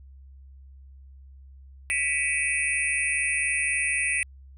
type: tone cluster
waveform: sine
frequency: 1968 / 2273 / 2496 / 2640 / 9370 Hz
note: B6 / C#7 / D#7 / E7 / D9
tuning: -7 / +43 / +5 / +2 / -5 cents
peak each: -29 / -30 / -29 / -30 / -30 dBFS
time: 1.9-4.23 s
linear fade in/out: 0 ms
effects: added 67 Hz sine -45 dBFS peak until 4.57 s